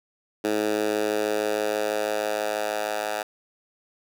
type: tone with high-pass filter sweep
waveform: 10% pulse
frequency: 106.2 Hz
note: G#2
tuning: 39 cents sharp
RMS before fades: -26 dBFS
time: 0.44-3.23 s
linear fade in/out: 5 ms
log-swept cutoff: 340 to 750 Hz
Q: 1.9
effects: none